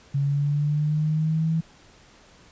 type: linear sweep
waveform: sine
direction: up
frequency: 139 to 163 Hz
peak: -20 dBFS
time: 0.14-1.61 s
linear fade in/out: 10 ms
effects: pink hiss -53 dBFS RMS until 2.51 s + resampled to 16000 Hz